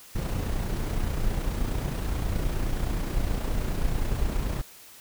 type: noise with amplitude modulation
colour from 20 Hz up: brown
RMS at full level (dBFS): -25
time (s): 0.15-4.62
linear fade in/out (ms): 10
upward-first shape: sine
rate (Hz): 29.5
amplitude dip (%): 45
effects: white hiss -49 dBFS RMS until 5 s